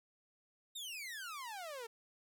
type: exponential sweep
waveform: sawtooth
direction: down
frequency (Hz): 3801 to 441.6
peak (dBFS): -40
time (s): 0.75-1.87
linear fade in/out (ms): 10
effects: none